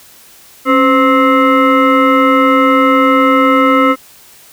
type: tone with frequency modulation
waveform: sine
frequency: 516 Hz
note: C5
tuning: 24 cents flat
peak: -6 dBFS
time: 0.65-3.96 s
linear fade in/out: 50 ms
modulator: 788 Hz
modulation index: 1.6
effects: white hiss -41 dBFS RMS until 4.52 s